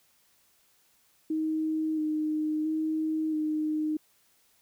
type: tone with vibrato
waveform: sine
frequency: 311.1 Hz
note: D#4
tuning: in tune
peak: -26 dBFS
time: 1.3-3.97 s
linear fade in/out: 5 ms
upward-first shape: square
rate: 0.74 Hz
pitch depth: 18 cents each way
effects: white hiss -66 dBFS RMS until 4.61 s